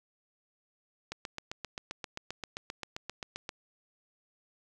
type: click train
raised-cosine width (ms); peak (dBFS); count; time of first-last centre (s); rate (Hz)
0.2; -20; 19; 1.12-3.492; 7.59
effects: none